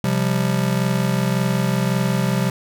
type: chord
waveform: square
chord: C suspended fourth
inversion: none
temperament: just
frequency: 130.81 / 174.42 / 196.22 Hz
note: C3 / F3 / G3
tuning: 0 / -2 / +2 cents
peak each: -22 / -23 / -23 dBFS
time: 0.04-2.5 s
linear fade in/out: 2 ms
effects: none